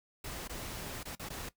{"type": "noise with dropouts", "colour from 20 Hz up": "pink", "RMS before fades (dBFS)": -42, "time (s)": [0.24, 1.49], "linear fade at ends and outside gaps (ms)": 5, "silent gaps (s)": [[0.477, 0.494], [1.032, 1.053], [1.153, 1.195], [1.289, 1.301]], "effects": ["noise-tail reverb RT60 0.1 s tail -17 dB re dry"]}